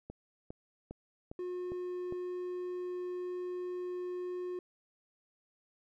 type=click train; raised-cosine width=2 ms; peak=-30 dBFS; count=6; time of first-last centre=0.1-2.124 s; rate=2.47 Hz
type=tone; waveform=triangle; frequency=360.1 Hz; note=F#4; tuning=47 cents flat; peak=-34 dBFS; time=1.39-4.59 s; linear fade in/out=2 ms
effects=none